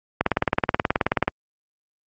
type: click train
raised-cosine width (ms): 0.5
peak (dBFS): -3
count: 21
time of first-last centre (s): 0.21-1.28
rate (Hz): 18.7
effects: high-pass 60 Hz 12 dB/octave + Opus 48 kbps